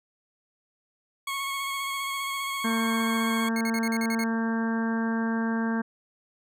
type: tone with vibrato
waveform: 20% pulse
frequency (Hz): 1100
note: C#6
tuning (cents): -14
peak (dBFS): -24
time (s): 1.27-3.49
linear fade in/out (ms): 5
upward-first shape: square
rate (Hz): 15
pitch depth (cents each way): 16
type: harmonic tone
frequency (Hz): 226.7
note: A#3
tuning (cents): -48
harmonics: 1 / 2 / 3 / 4 / 5 / 6 / 7 / 8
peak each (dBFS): -25 / -36 / -40 / -37 / -40 / -45 / -35 / -46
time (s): 2.64-5.82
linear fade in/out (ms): 10
type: tone bursts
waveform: sawtooth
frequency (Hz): 2168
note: C#7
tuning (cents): -39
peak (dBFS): -28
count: 8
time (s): 3.56-4.239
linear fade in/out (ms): 2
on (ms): 49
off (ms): 41
effects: none